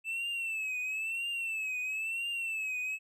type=tone with vibrato; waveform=triangle; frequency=2637 Hz; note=E7; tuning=in tune; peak=-31 dBFS; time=0.04-2.99 s; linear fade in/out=50 ms; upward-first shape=triangle; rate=1 Hz; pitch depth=110 cents each way; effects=none